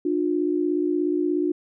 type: tone pair together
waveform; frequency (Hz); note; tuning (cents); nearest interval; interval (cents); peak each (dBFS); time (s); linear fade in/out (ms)
sine; 300 / 356.8; D4 / F4; +37 / +37; minor third; 300; -23; 0.05-1.52; 5
effects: none